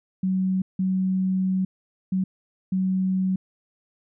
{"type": "tone bursts at uneven times", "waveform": "sine", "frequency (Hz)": 187.8, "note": "F#3", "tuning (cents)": 26, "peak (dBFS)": -20, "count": 4, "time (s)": [[0.23, 0.62], [0.79, 1.65], [2.12, 2.24], [2.72, 3.36]], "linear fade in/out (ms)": 5, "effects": []}